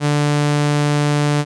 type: tone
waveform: sawtooth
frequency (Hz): 146.83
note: D3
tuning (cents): 0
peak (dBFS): -10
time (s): 0-1.45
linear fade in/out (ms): 50
effects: resampled to 22050 Hz